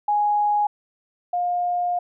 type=tone pair in turn; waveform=sine; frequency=830.6 / 709.2 Hz; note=G#5 / F5; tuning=0 / +26 cents; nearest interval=minor third; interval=274 cents; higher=first; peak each=-17 / -20 dBFS; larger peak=first; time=0.08-0.67 / 1.33-1.99 s; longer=second; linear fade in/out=5 ms; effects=none